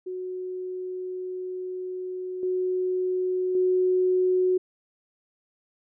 sine tone with level steps, 368 Hz, F#4, 9 cents flat, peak -30 / -23 / -19 dBFS, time 0.06-4.58 s, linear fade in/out 10 ms, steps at 2.43 / 3.55 s, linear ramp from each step 2 ms, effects none

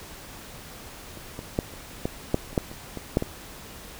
clicks, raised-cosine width 2 ms, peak -27 / -21 / -9 / -28 / -12 / -7 / -28 / -7 / -25 / -20 / -6 / -14 dBFS, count 12, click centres 1.173 / 1.391 / 1.589 / 1.738 / 2.055 / 2.344 / 2.53 / 2.578 / 2.715 / 2.973 / 3.171 / 3.224 s, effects pink hiss -43 dBFS RMS until 3.99 s

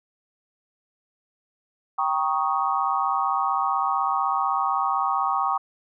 sine chord, Eb dominant seventh, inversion first, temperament equal with one note detuned, 784 / 940.4 / 1108.7 / 1244.5 Hz, G5 / Bb5 / Db6 / Eb6, 0 / +15 / 0 / 0 cents, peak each -26 / -28 / -25 / -27 dBFS, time 1.98-5.58 s, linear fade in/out 10 ms, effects none

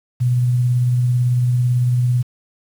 sine tone with tremolo, 123.47 Hz, B2, in tune, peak -12 dBFS, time 0.2-2.23 s, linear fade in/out 20 ms, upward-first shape triangle, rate 18 Hz, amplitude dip 25%, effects 7-bit

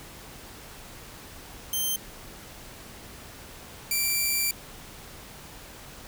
5% pulse tone pair in turn, 3136 / 2349 Hz, G7 / D7, 0 / 0 cents, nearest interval perfect fourth, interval 500 cents, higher first, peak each -17 / -14 dBFS, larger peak second, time 1.73-1.96 / 3.91-4.51 s, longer second, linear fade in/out 2 ms, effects pink hiss -45 dBFS RMS until 6.07 s

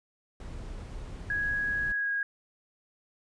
brown noise, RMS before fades -40 dBFS, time 0.4-1.92 s, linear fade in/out 2 ms
sine tone with pitch glide, 1661.2 to 1640.2 Hz, G#6 to G#6, 0 to -22 cents, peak -27 dBFS, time 1.3-2.23 s, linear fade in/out 2 ms, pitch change -22 cents, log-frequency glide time 1.93-2.11 s
effects resampled to 22050 Hz

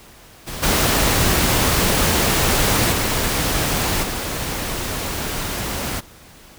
pink noise with level steps, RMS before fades -30 / -17 / -20 / -25 dBFS, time 0.46-6.01 s, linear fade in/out 20 ms, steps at 0.62 / 2.91 / 4.02 s, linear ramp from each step 20 ms, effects pink hiss -45 dBFS RMS until 6.58 s

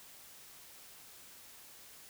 silence, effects white hiss -55 dBFS RMS until 2.09 s

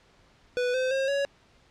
square tone with pitch steps, 493.9 / 514.9 / 536.7 / 559.5 Hz, B4 / C5 / C5 / C#5, 0 / -28 / +44 / +16 cents, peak -25 dBFS, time 0.57-1.25 s, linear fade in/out 0 ms, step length 170 ms, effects pink hiss -60 dBFS RMS until 1.7 s + low-pass 5000 Hz 12 dB/octave

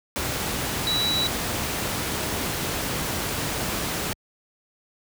sine tone in noise, 3922 Hz, B7, 13 cents flat, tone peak -22 dBFS, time 0.87-1.27 s, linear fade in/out 0 ms, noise pink, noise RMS -27 dBFS, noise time 0.16-4.13 s, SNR +2 dB, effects high-pass 60 Hz 12 dB/octave

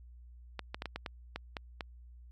clicks, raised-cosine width 0.3 ms, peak -21 dBFS, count 9, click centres 0.593 / 0.745 / 0.821 / 0.857 / 0.96 / 1.062 / 1.36 / 1.568 / 1.808 s, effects added 60 Hz sine -50 dBFS peak until 2.31 s + MP3 64 kbps

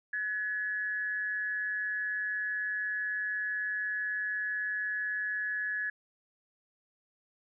sine tone with amplitude modulation, 1698 Hz, G#6, 38 cents sharp, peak -28 dBFS, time 0.13-5.9 s, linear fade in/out 5 ms, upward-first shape sine, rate 198 Hz, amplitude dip 55%, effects none

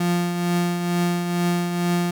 35% pulse tone with tremolo, 174.7 Hz, F3, 1 cent sharp, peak -16 dBFS, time 0-2.11 s, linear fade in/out 5 ms, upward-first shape triangle, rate 2.2 Hz, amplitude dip 50%, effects none

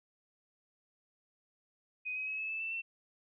sine tone with pitch steps, 2503 / 2534 / 2564 / 2596 / 2627 / 2660 / 2692 Hz, D#7 / D#7 / E7 / E7 / E7 / E7 / E7, +10 / +31 / -49 / -27 / -7 / +15 / +36 cents, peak -35 dBFS, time 2.05-2.82 s, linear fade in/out 20 ms, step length 110 ms, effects none

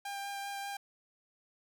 sawtooth tone with vibrato, 798 Hz, G5, 31 cents sharp, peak -34 dBFS, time 0.05-0.77 s, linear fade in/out 5 ms, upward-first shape sine, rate 5.1 Hz, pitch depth 11 cents each way, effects none

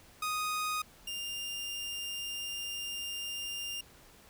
sawtooth tone pair in turn, 1245 / 2801 Hz, D#6 / F7, +1 / +4 cents, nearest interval octave + major second, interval 1403 cents, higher second, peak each -28 / -33 dBFS, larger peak first, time 0.22-0.82 / 1.07-3.81 s, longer second, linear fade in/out 5 ms, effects pink hiss -58 dBFS RMS until 4.29 s

